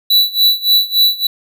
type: tone with tremolo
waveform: square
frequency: 3951 Hz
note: B7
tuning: in tune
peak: -7 dBFS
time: 0.1-1.27 s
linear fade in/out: 5 ms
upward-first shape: sine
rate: 3.5 Hz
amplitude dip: 90%
effects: none